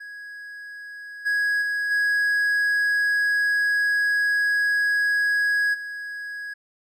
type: tone with level steps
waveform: triangle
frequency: 1661.2 Hz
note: G#6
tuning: in tune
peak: -34 / -18 / -21 / -17 / -29 dBFS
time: 0-6.54 s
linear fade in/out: 10 ms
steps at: 1.25 / 1.61 / 1.9 / 5.73 s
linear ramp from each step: 20 ms
effects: none